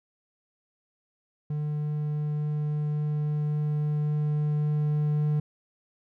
triangle tone with level ramp, 149.7 Hz, D3, 33 cents sharp, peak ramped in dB -25 to -20 dBFS, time 1.5-5.4 s, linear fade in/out 5 ms, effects none

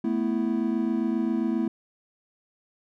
triangle chord, A suspended second, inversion none, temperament just, 220 / 247.5 / 330 Hz, A3 / B3 / E4, 0 / +4 / +2 cents, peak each -25 / -26 / -26 dBFS, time 0.04-1.68 s, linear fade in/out 5 ms, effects none

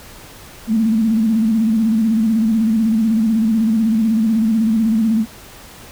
sine tone with vibrato, 222 Hz, A3, 16 cents sharp, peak -12 dBFS, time 0.67-5.26 s, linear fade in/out 50 ms, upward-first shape square, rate 16 Hz, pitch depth 57 cents each way, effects pink hiss -39 dBFS RMS until 5.91 s

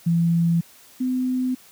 sine tone pair in turn, 168.5 / 254.7 Hz, E3 / C4, +38 / -46 cents, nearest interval perfect fifth, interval 716 cents, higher second, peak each -16 / -20 dBFS, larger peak first, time 0.06-0.61 / 1-1.55 s, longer neither, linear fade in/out 10 ms, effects white hiss -50 dBFS RMS until 1.71 s + high-pass 60 Hz 12 dB/octave

